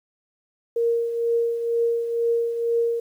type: tone with tremolo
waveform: sine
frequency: 466.2 Hz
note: A#4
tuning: in tune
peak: -17 dBFS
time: 0.76-3 s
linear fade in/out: 5 ms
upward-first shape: triangle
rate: 2.1 Hz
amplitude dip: 60%
effects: 9-bit